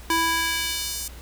square tone with high-pass filter sweep, 329.6 Hz, E4, in tune, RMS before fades -25 dBFS, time 0.1-1.08 s, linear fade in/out 2 ms, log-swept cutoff 660 to 7300 Hz, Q 0.98, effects added 60 Hz sine -40 dBFS peak until 1.21 s + pink hiss -46 dBFS RMS until 1.21 s

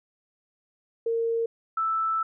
sine tone pair in turn, 459.3 / 1319.5 Hz, A#4 / E6, -26 / +1 cents, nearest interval octave + tritone, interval 1827 cents, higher second, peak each -23 dBFS, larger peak neither, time 1.06-1.46 / 1.77-2.23 s, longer second, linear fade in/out 5 ms, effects none

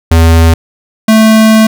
square tone pair in turn, 82.3 / 219.7 Hz, E2 / A3, -2 / -2 cents, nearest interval octave + perfect fourth, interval 1700 cents, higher second, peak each -3 dBFS, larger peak neither, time 0.11-0.54 / 1.08-1.67 s, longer second, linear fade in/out 5 ms, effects none

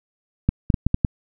clicks, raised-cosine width 5 ms, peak -4 dBFS, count 6, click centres 0.49 / 0.702 / 0.742 / 0.866 / 0.944 / 1.048 s, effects none

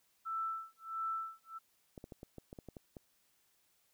sine tone with tremolo, 1326 Hz, E6, 10 cents sharp, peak -34 dBFS, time 0.25-1.59 s, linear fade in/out 20 ms, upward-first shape sine, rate 1.5 Hz, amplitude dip 100%
clicks, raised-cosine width 2 ms, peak -34 dBFS, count 10, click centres 1.978 / 2.041 / 2.122 / 2.231 / 2.383 / 2.529 / 2.588 / 2.687 / 2.768 / 2.968 s
effects white hiss -74 dBFS RMS until 3.93 s

